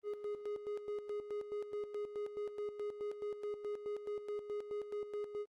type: tone with tremolo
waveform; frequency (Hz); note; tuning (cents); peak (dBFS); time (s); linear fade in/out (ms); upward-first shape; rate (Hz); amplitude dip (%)
triangle; 415.3; G#4; 0; -35; 0.03-5.46; 50; square; 4.7; 65
effects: Opus 24 kbps